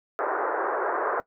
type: band-pass noise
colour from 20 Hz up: pink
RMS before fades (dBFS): -27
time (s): 0.19-1.2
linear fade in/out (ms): 0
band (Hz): 370 to 1600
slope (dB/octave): 48
effects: noise-tail reverb RT60 0.1 s tail -17 dB re dry